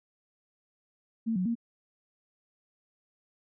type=tone with pitch steps; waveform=sine; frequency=225.9 / 183.2 / 232.8 Hz; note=A3 / F#3 / A#3; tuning=+46 / -17 / -2 cents; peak=-26 dBFS; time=1.26-1.554 s; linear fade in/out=20 ms; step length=98 ms; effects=none